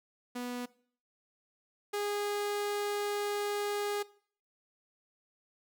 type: tone pair in turn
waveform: sawtooth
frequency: 245.5 / 411 Hz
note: B3 / G#4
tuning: -10 / -18 cents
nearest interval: major sixth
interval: 892 cents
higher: second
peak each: -32 / -28 dBFS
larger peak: second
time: 0.35-0.66 / 1.93-4.03 s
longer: second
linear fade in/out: 10 ms
effects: noise-tail reverb RT60 0.5 s tail -20 dB re dry